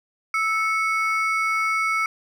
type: ring-modulated tone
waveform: triangle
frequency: 1760 Hz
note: A6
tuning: in tune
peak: -15 dBFS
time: 0.34-2.06 s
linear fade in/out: 2 ms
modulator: 449 Hz
effects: none